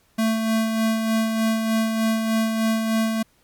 square tone with tremolo, 222.5 Hz, A3, 20 cents sharp, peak -18 dBFS, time 0.18-3.23 s, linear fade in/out 10 ms, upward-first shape sine, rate 3.3 Hz, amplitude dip 40%, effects pink hiss -61 dBFS RMS until 3.43 s + MP3 96 kbps

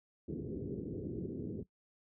white low-pass noise, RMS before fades -40 dBFS, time 0.28-1.63 s, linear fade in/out 5 ms, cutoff 420 Hz, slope 48 dB/octave, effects noise-tail reverb RT60 0.1 s tail -18 dB re dry + high-pass 80 Hz 12 dB/octave

